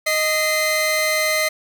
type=tone pair together; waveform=sawtooth; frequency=622.3 / 2067 Hz; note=D#5 / C7; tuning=0 / -22 cents; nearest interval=octave + major sixth; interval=2078 cents; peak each=-17 / -16 dBFS; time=0.06-1.49 s; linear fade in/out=10 ms; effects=none